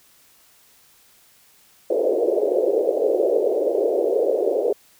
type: band-pass noise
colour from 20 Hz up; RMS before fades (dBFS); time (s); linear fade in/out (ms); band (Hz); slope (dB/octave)
pink; -20; 1.9-4.73; 5; 380 to 580; 48
effects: white hiss -55 dBFS RMS until 4.99 s